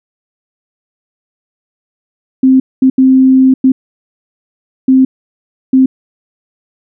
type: tone bursts at uneven times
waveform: sine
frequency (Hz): 261.9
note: C4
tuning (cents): +2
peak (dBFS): -3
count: 6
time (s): 2.43-2.6 / 2.82-2.9 / 2.98-3.54 / 3.64-3.72 / 4.88-5.05 / 5.73-5.86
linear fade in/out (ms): 5
effects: none